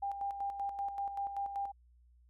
sine tone with tremolo, 798 Hz, G5, 31 cents sharp, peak -33 dBFS, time 0.02-1.72 s, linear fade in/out 10 ms, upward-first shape square, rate 5.2 Hz, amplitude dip 55%, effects added 60 Hz sine -61 dBFS peak until 2.29 s

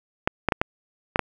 clicks, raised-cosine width 0.5 ms, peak -4 dBFS, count 6, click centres 0.275 / 0.487 / 0.522 / 0.615 / 1.159 / 1.193 s, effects 7-bit

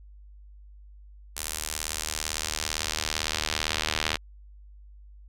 sawtooth tone with band-pass filter sweep, 77.78 Hz, D#2, in tune, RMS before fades -31 dBFS, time 1.36-4.17 s, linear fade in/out 10 ms, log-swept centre 9700 to 3300 Hz, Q 1, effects added 50 Hz sine -46 dBFS peak until 5.28 s

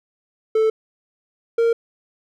triangle tone pair in turn, 439.9 / 462.3 Hz, A4 / A#4, 0 / -14 cents, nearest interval minor second, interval 86 cents, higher second, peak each -12 dBFS, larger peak neither, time 0.55-0.7 / 1.58-1.73 s, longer neither, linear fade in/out 5 ms, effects none

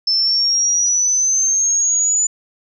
sine exponential sweep, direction up, 5274 to 7010 Hz, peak -13 dBFS, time 0.07-2.27 s, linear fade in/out 5 ms, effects none

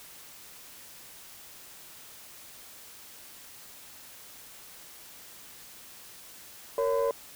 sine tone cluster, 461.8 / 559 / 1013 Hz, A#4 / C#5 / B5, -16 / +14 / +44 cents, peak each -26 / -26 / -32 dBFS, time 6.78-7.11 s, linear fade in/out 2 ms, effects tanh soft clip ceiling -19 dBFS + white hiss -49 dBFS RMS until 7.35 s

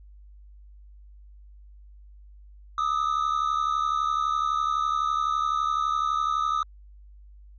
triangle tone pair together, 1209.1 / 1281 Hz, D#6 / E6, -50 / -50 cents, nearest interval minor second, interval 100 cents, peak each -24 dBFS, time 2.78-6.63 s, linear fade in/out 2 ms, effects added 50 Hz sine -46 dBFS peak until 7.58 s + resampled to 16000 Hz

